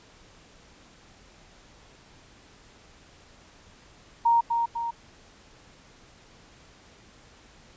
sine tone with echo, 932.3 Hz, A#5, in tune, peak -17 dBFS, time 4.25-4.41 s, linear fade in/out 10 ms, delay 250 ms, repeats 2, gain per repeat -5 dB, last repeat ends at 4.91 s, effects pink hiss -54 dBFS RMS until 7.76 s + resampled to 16000 Hz

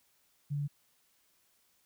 sine tone, 144.3 Hz, D3, 30 cents flat, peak -31 dBFS, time 0.5-0.68 s, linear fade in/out 20 ms, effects white hiss -71 dBFS RMS until 1.85 s

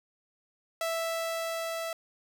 sawtooth tone with level ramp, 659.3 Hz, E5, in tune, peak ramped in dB -25 to -29 dBFS, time 0.81-1.93 s, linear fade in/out 2 ms, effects none

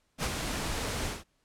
pink noise with ADSR envelope, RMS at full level -29 dBFS, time 0.18-1.24 s, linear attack 58 ms, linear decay 41 ms, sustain -4 dB, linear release 180 ms, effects pink hiss -73 dBFS RMS until 1.44 s + low-pass 10000 Hz 12 dB/octave

